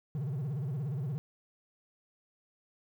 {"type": "tone with vibrato", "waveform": "triangle", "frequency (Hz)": 138.59, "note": "C#3", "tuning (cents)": 0, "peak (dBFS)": -30, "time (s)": [0.15, 1.18], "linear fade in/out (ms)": 0, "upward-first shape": "sine", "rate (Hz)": 17, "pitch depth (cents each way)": 240, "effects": ["11-bit"]}